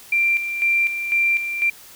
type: tone with tremolo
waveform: sine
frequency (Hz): 2365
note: D7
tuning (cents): +12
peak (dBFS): -15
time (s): 0.12-1.7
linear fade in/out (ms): 5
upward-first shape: square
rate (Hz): 2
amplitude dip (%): 60
effects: white hiss -44 dBFS RMS until 1.95 s